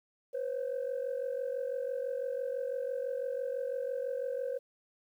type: tone pair together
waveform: sine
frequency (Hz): 493.6 / 539.6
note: B4 / C#5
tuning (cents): -1 / -47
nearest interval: major second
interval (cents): 154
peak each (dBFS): -34 / -34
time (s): 0.33-4.59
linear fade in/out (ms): 20
effects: tanh soft clip ceiling -28 dBFS + 11-bit